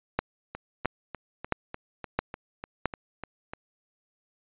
two click trains, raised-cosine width 0.5 ms, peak -9 / -21 dBFS, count 5 / 11, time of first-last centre 0.19-2.857 / 0.55-3.535 s, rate 1.5 / 3.35 Hz, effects resampled to 8000 Hz

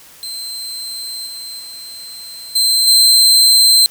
sawtooth tone with level steps, 4111 Hz, C8, 31 cents flat, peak -21 / -24 / -27 / -8 / -4 dBFS, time 0.23-3.86 s, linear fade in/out 0 ms, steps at 1.26 / 1.59 / 2.55 / 2.87 s, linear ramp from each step 10 ms, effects white hiss -42 dBFS RMS until 3.9 s

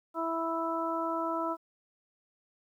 harmonic tone, 329.2 Hz, E4, 2 cents flat, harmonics 1 / 2 / 3 / 4, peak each -35 / -35 / -35 / -35 dBFS, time 0.14-1.57 s, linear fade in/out 50 ms, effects 11-bit

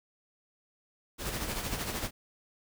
pink noise with tremolo, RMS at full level -33 dBFS, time 1.18-2.11 s, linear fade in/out 50 ms, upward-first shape sine, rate 13 Hz, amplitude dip 50%, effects none

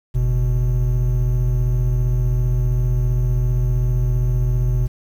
triangle tone pair together, 46.25 / 123.47 Hz, F#1 / B2, 0 / 0 cents, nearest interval octave + perfect fourth, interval 1700 cents, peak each -16 dBFS, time 0.14-4.88 s, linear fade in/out 20 ms, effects 8-bit

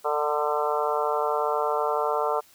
harmonic tone with a mistuned harmonic, 149.1 Hz, D3, 27 cents sharp, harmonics 3 / 4 / 5 / 6 / 7 / 8 / 9, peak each -28 / -29 / -30 / -31 / -31 / -32 / -33 dBFS, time 0.04-2.41 s, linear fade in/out 20 ms, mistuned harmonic 7, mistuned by -20 cents, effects white hiss -56 dBFS RMS until 2.54 s + high-pass 80 Hz 12 dB/octave

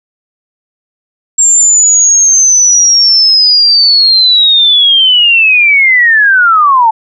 sine linear sweep, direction down, 7459 to 866 Hz, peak -3 dBFS, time 1.38-6.91 s, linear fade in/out 10 ms, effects none

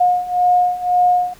sine beating tone pair, 717 / 718.9 Hz, F5 / F5, +45 / +50 cents, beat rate 1.9 Hz, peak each -17 / -14 dBFS, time 0-1.34 s, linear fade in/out 10 ms, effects pink hiss -46 dBFS RMS until 1.39 s

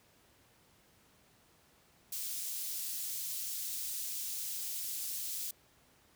white high-pass noise, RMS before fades -39 dBFS, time 2.12-5.51 s, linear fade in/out 5 ms, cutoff 4500 Hz, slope 12 dB/octave, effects pink hiss -66 dBFS RMS until 6.15 s + high-pass 60 Hz 12 dB/octave

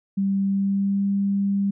sine tone with pitch glide, 196 to 198.62 Hz, G3 to G3, 0 to +23 cents, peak -19 dBFS, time 0.17-1.71 s, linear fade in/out 10 ms, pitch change +23 cents, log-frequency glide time 0.44-1.06 s, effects none

